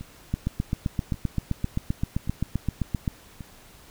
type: two click trains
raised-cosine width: 5 ms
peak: -12 / -24 dBFS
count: 22 / 4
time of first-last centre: 0.34-3.078 / 0.01-3.408 s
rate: 7.67 / 0.883 Hz
effects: pink hiss -51 dBFS RMS until 3.9 s